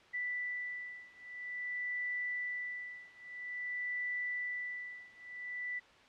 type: beating tone pair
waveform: sine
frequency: 1975.5 / 1976 Hz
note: B6 / B6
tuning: 0 / 0 cents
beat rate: 0.5 Hz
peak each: -39 / -40 dBFS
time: 0.13-5.8 s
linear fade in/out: 20 ms
effects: white hiss -60 dBFS RMS until 6.08 s + low-pass 3000 Hz 12 dB/octave